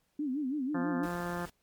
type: tone with vibrato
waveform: sine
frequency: 277.2 Hz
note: C#4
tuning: in tune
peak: -30 dBFS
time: 0.19-1.06 s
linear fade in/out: 5 ms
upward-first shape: sine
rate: 6.1 Hz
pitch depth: 170 cents each way
type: harmonic tone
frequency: 174.61 Hz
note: F3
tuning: in tune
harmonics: 1 / 2 / 3 / 4 / 5 / 6 / 7 / 8 / 9 / 10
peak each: -37 / -40 / -42 / -43 / -44 / -45 / -45 / -46 / -47 / -47 dBFS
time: 0.74-1.46 s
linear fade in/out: 10 ms
type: noise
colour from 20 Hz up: pink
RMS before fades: -49 dBFS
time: 1.03-1.5 s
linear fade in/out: 5 ms
effects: pink hiss -75 dBFS RMS until 1.62 s + MP3 96 kbps